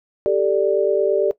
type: chord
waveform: sine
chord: G suspended second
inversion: none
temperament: just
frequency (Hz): 392 / 441 / 588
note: G4 / A4 / D5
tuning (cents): 0 / +4 / +2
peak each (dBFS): -19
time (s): 0.26-1.31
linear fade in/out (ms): 0
effects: noise-tail reverb RT60 0.1 s tail -17 dB re dry